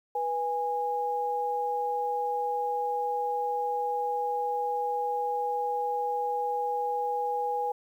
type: tone pair together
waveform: sine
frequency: 489.4 / 823 Hz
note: B4 / G#5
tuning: -16 / -16 cents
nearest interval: major sixth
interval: 900 cents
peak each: -32 / -28 dBFS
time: 0.15-7.72 s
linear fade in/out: 5 ms
effects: 10-bit